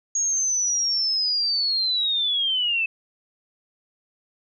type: linear sweep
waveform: sine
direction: down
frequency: 6640 to 2600 Hz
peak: -20 dBFS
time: 0.15-2.86 s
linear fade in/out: 5 ms
effects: none